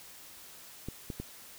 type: clicks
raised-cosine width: 3 ms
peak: -24 dBFS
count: 3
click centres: 0.886 / 1.102 / 1.2 s
effects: white hiss -51 dBFS RMS until 1.58 s